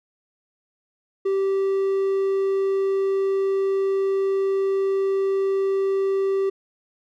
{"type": "tone", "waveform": "triangle", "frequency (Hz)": 389.1, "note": "G4", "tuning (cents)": -13, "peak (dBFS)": -17, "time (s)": [1.25, 6.5], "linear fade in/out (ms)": 10, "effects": []}